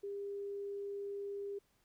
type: tone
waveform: sine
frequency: 401.6 Hz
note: G4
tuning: 42 cents sharp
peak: -39 dBFS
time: 0.03-1.59 s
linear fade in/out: 10 ms
effects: pink hiss -75 dBFS RMS until 1.84 s